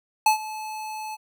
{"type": "tone with ADSR envelope", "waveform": "square", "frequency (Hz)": 864, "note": "A5", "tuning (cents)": -32, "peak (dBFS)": -14, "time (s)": [0.26, 1.17], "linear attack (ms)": 4, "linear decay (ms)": 110, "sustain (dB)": -18, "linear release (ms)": 31, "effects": []}